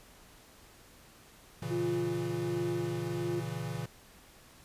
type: chord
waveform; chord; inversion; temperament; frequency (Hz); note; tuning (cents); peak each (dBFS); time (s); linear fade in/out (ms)
square; A# diminished; none; equal; 116.54 / 138.59 / 164.81; A#2 / C#3 / E3; 0 / 0 / 0; -40; 1.62-3.86; 5
type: tone with tremolo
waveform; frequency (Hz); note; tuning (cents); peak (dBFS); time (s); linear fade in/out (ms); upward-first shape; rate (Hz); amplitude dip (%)
sine; 349.2; F4; 0; -30; 1.7-3.41; 20; sine; 1.3; 40
effects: pink hiss -57 dBFS RMS until 4.64 s + resampled to 32000 Hz